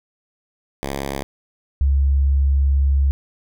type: tone pair in turn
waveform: 5% pulse / sine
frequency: 69 / 69 Hz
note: C#2 / C#2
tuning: -7 / -7 cents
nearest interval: unison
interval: 0 cents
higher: neither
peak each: -13 dBFS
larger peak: neither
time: 0.83-1.23 / 1.81-3.11 s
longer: second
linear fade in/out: 0 ms
effects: none